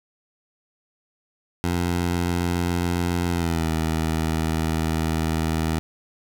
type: tone with pitch glide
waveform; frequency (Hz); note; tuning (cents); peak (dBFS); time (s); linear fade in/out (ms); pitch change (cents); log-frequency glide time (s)
15% pulse; 87.31 to 80.06; F2 to D#2; 0 to +50; -15; 1.64-5.79; 0; -150; 3.29-3.7
effects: none

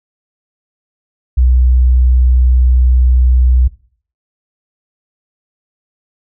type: tone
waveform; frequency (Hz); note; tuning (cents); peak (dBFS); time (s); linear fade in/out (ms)
sine; 62.5; B1; +21; -6; 1.37-3.68; 10
effects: noise-tail reverb RT60 0.5 s tail -19 dB re dry

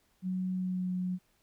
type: tone with pitch glide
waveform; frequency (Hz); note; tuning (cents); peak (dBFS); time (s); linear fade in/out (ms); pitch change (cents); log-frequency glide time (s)
sine; 185 to 182.35; F#3 to F#3; 0 to -25; -30; 0.22-1.19; 50; -25; 0.53-0.92
effects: pink hiss -71 dBFS RMS until 1.42 s

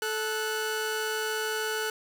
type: tone pair together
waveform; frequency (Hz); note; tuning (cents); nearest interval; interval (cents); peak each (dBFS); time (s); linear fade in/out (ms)
sawtooth; 436.7 / 1480; A4 / F#6; -13 / 0; octave + major sixth; 2113; -27 / -28; 0.02-1.9; 2
effects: none

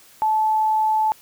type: tone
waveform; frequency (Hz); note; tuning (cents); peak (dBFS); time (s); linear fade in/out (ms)
sine; 869; A5; -22; -16; 0.22-1.12; 0
effects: white hiss -50 dBFS RMS until 1.21 s

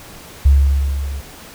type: tone with level ramp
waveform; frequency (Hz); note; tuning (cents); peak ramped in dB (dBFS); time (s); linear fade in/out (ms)
sine; 69.3; C#2; 0; -5 to -23; 0.45-1.21; 10
effects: pink hiss -38 dBFS RMS until 1.54 s

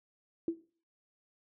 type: tone with exponential decay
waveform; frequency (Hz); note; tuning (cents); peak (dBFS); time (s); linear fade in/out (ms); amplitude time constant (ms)
sine; 332.4; E4; +15; -25; 0.48-0.61; 2; 27
effects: noise-tail reverb RT60 0.4 s tail -17 dB re dry

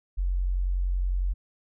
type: tone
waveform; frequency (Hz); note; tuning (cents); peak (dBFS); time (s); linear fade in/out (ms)
sine; 45.42; F#1; -31; -23; 0.17-1.34; 20
effects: none

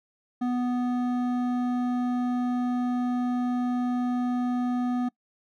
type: tone with hard clipping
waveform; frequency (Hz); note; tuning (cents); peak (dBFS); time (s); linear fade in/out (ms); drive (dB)
triangle; 246.9; B3; 0; -26; 0.41-5.09; 10; 14
effects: noise-tail reverb RT60 0.1 s tail -23 dB re dry

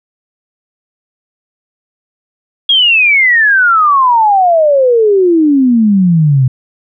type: exponential sweep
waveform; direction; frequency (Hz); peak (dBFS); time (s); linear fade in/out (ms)
sine; down; 3322 to 125; -5; 2.69-6.48; 5
effects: none

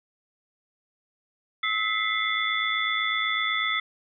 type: tone cluster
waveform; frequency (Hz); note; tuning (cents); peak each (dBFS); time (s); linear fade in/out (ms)
sine; 1296 / 1997 / 2105 / 3465; E6 / B6 / C7 / A7; -30 / +19 / +10 / -27; -29; 1.63-3.8; 5
effects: none

